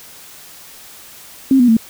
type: tone with pitch steps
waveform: sine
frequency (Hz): 267.3 / 245.1 / 224.8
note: C4 / B3 / A3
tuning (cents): +37 / -13 / +37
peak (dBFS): -7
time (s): 1.51-1.768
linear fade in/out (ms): 2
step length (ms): 86
effects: white hiss -39 dBFS RMS until 1.89 s